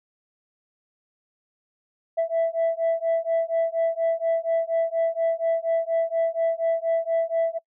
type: beating tone pair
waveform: sine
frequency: 659 / 663.2 Hz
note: E5 / E5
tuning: -1 / +10 cents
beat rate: 4.2 Hz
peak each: -22 dBFS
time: 2.17-7.59 s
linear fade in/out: 20 ms
effects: noise-tail reverb RT60 0.1 s tail -26 dB re dry + tanh soft clip ceiling -17 dBFS